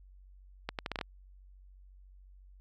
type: accelerating click train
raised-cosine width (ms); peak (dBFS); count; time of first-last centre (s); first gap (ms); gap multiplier
0.3; -18; 7; 0.69-1.012; 98; 0.75
effects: added 47 Hz sine -53 dBFS peak until 2.6 s